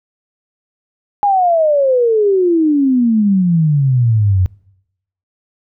sine exponential sweep, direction down, 830.6 to 89.4 Hz, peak -9 dBFS, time 1.23-4.46 s, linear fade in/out 0 ms, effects noise-tail reverb RT60 0.8 s tail -24 dB re dry

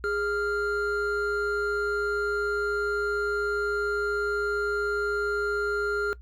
triangle tone pair together, 412.1 / 1395 Hz, G#4 / F6, -13 / -2 cents, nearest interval octave + major sixth, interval 2111 cents, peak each -26 dBFS, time 0.04-6.13 s, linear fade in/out 0 ms, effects noise-tail reverb RT60 0.1 s tail -19 dB re dry + added 60 Hz sine -43 dBFS peak until 6.21 s

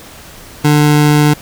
25% pulse tone, 148.8 Hz, D3, 23 cents sharp, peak -3 dBFS, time 0.64-1.34 s, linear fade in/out 10 ms, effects pink hiss -35 dBFS RMS until 1.41 s

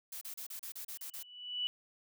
blue noise bursts, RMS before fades -44 dBFS, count 9, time 0.12-1.229 s, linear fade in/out 5 ms, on 93 ms, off 34 ms
sine tone with exponential growth, 2960 Hz, F#7, in tune, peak -30 dBFS, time 0.98-1.67 s, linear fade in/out 0 ms, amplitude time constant 150 ms
effects none

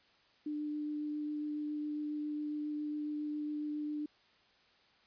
sine tone with vibrato, 298.9 Hz, D4, 31 cents sharp, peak -35 dBFS, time 0.46-4.06 s, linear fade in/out 5 ms, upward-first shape sine, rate 7.3 Hz, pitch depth 8 cents each way, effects white hiss -67 dBFS RMS until 5.06 s + resampled to 11025 Hz

